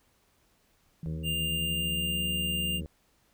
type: tone with pitch glide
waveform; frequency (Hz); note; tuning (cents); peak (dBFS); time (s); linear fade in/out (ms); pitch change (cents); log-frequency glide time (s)
sine; 160.3 to 175.82; E3 to F3; -48 to +12; -34; 1.03-2.82; 2; +160; 1.19-2.2
type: harmonic tone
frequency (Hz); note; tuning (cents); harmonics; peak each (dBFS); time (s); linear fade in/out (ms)
77.78; D#2; 0; 1 / 2 / 3 / 4 / 5 / 6 / 7; -37 / -43 / -48 / -47 / -50 / -50 / -53; 1.06-2.86; 0
type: tone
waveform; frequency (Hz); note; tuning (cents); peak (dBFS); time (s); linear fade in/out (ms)
square; 2800; F7; +4; -30; 1.23-2.81; 50
effects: pink hiss -68 dBFS RMS until 3.33 s